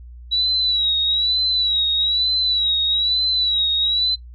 sine tone with vibrato, 3900 Hz, B7, 23 cents flat, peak -16 dBFS, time 0.31-4.16 s, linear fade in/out 20 ms, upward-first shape sine, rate 1.1 Hz, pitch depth 68 cents each way, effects noise-tail reverb RT60 0.1 s tail -20 dB re dry + added 60 Hz sine -36 dBFS peak until 4.34 s

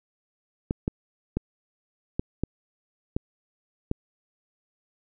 clicks, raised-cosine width 3 ms, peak -12 dBFS, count 7, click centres 0.709 / 0.879 / 1.37 / 2.195 / 2.436 / 3.165 / 3.914 s, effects none

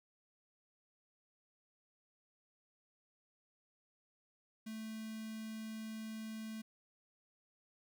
square tone with notch filter, 220 Hz, A3, in tune, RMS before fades -45 dBFS, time 4.66-6.62 s, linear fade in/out 10 ms, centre 800 Hz, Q 0.64, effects none

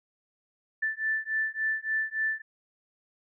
sine beating tone pair, 1760 / 1763.5 Hz, A6 / A6, 0 / +3 cents, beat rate 3.5 Hz, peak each -30 dBFS, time 0.82-2.42 s, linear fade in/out 10 ms, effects none

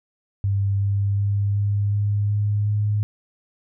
sine tone with pitch steps, 99.2 / 100.06 / 100.93 / 101.81 / 102.7 / 103.59 / 104.49 Hz, G2 / G2 / G#2 / G#2 / G#2 / G#2 / G#2, +21 / +36 / -49 / -34 / -19 / -4 / +11 cents, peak -18 dBFS, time 0.44-3.03 s, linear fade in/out 0 ms, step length 370 ms, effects none

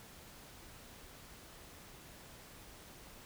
silence, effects pink hiss -55 dBFS RMS until 3.25 s

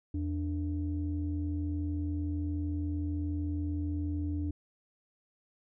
sine tone pair together, 83.32 / 294 Hz, E2 / D4, +19 / +2 cents, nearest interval octave + minor seventh, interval 2183 cents, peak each -31 / -34 dBFS, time 0.14-4.51 s, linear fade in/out 5 ms, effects tanh soft clip ceiling -24 dBFS

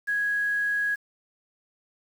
sine tone with quantisation, 1661.2 Hz, G#6, in tune, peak -23 dBFS, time 0.07-0.96 s, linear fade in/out 20 ms, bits 8, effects none

